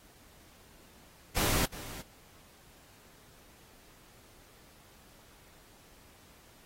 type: noise with echo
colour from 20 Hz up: pink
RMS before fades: -29 dBFS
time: 1.36-1.66 s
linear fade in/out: 10 ms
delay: 360 ms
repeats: 1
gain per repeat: -15 dB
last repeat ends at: 2.02 s
effects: pink hiss -59 dBFS RMS until 6.65 s + AAC 48 kbps